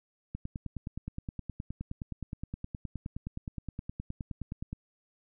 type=click train; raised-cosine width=5 ms; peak=-24 dBFS; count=43; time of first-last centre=0.35-4.73 s; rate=9.59 Hz; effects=none